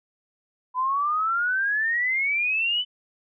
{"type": "exponential sweep", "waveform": "sine", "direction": "up", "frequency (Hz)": [997, 3032], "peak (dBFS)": -21, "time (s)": [0.74, 2.85], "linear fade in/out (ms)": 50, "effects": []}